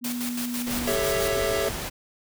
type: tone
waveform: sine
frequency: 242.7 Hz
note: B3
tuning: 30 cents flat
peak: -28 dBFS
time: 0.01-0.94 s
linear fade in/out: 50 ms
type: noise with tremolo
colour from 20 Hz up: white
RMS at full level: -32 dBFS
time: 0.04-1.28 s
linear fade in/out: 5 ms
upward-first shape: square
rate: 6 Hz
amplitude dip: 55%
type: noise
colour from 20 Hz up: pink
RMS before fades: -32 dBFS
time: 0.66-1.9 s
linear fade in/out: 20 ms
type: chord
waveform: square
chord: A dominant seventh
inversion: third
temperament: equal with one note detuned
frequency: 397 / 440 / 554.4 / 659.3 Hz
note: G4 / A4 / C#5 / E5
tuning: +22 / 0 / 0 / 0 cents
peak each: -30 dBFS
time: 0.87-1.69 s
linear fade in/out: 5 ms
effects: none